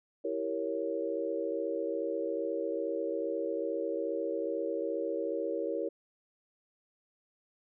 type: chord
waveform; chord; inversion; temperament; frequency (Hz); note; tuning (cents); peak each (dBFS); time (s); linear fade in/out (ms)
sine; E diminished seventh; none; equal; 329.6 / 392 / 466.2 / 554.4; E4 / G4 / Bb4 / Db5; 0 / 0 / 0 / 0; -37 / -38 / -35 / -36; 0.24-5.89; 10
effects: none